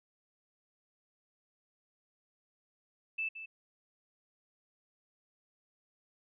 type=tone with echo; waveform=sine; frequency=2637 Hz; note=E7; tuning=in tune; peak=-32 dBFS; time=3.18-3.29 s; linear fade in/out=10 ms; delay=170 ms; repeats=1; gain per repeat=-10 dB; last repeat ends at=3.46 s; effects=none